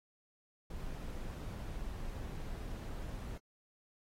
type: noise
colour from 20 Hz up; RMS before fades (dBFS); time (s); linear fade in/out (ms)
brown; -42; 0.7-3.38; 5
effects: AAC 48 kbps